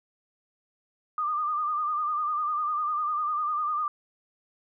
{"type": "tone with vibrato", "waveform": "sine", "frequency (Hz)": 1210, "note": "D#6", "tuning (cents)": -49, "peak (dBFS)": -25, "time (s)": [1.18, 3.88], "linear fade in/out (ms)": 2, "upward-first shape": "sine", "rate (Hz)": 10, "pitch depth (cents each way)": 58, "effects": []}